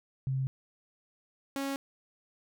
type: tone pair in turn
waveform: sine / sawtooth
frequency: 132.9 / 274.9 Hz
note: C3 / C#4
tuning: +27 / -14 cents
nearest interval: octave + minor second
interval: 1259 cents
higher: second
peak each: -28 dBFS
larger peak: neither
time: 0.27-0.47 / 1.56-1.76 s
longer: neither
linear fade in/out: 0 ms
effects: none